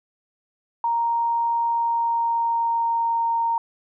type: tone with pitch glide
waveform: sine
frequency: 932.3 to 924.3 Hz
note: A#5 to A#5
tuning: 0 to -15 cents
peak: -19 dBFS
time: 0.84-3.58 s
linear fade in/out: 2 ms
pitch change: -15 cents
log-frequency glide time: 1.63-3.22 s
effects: none